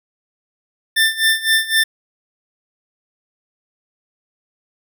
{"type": "tone with tremolo", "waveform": "25% pulse", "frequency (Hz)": 1783, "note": "A6", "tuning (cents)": 22, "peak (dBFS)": -7, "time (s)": [0.96, 1.84], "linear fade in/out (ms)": 10, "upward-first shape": "sine", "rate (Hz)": 3.9, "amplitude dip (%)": 85, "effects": []}